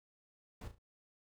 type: noise with echo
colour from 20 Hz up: brown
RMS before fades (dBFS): -45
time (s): 0.61-0.68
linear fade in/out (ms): 5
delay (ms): 35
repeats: 3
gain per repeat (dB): -9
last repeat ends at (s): 0.785
effects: none